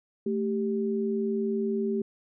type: tone pair together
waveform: sine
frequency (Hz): 220 / 392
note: A3 / G4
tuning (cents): 0 / 0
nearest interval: minor seventh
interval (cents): 1000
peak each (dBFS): -28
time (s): 0.26-2.02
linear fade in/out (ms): 5
effects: none